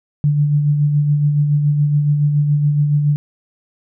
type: tone with tremolo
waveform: sine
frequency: 146.83 Hz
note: D3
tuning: in tune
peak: -10 dBFS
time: 0.24-3.16 s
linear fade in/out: 0 ms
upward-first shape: sine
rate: 7.1 Hz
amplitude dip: 40%
effects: none